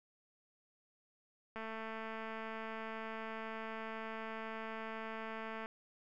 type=click train; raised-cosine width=0.5 ms; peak=-30 dBFS; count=911; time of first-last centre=1.56-5.659 s; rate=222 Hz; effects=none